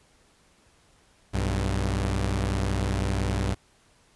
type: tone pair together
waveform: sawtooth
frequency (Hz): 61.74 / 97.8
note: B1 / G2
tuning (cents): 0 / -4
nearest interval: minor sixth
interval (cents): 796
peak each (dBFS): -23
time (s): 1.33-3.55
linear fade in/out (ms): 20
effects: pink hiss -61 dBFS RMS until 4.15 s + resampled to 24000 Hz